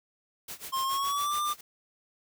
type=noise with tremolo; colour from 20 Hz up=white; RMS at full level=-39 dBFS; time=0.48-1.61 s; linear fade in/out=5 ms; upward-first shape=sine; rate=7.1 Hz; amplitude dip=90%
type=tone with pitch glide; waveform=square; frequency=1062 to 1192.1 Hz; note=C6 to D6; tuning=+25 to +26 cents; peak=-28 dBFS; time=0.72-1.54 s; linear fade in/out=20 ms; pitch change=+201 cents; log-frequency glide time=0.83-1.36 s
effects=none